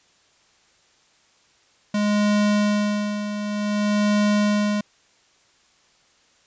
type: tone with tremolo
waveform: square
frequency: 207.7 Hz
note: G#3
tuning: in tune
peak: -17 dBFS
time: 1.94-4.81 s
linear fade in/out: 5 ms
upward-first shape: sine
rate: 0.54 Hz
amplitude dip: 65%
effects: white hiss -59 dBFS RMS until 6.46 s + resampled to 16000 Hz